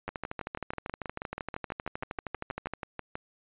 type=two click trains; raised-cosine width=0.5 ms; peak=-20 / -19 dBFS; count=20 / 35; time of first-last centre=0.09-3.155 / 0.08-2.736 s; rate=6.2 / 12.8 Hz; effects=resampled to 8000 Hz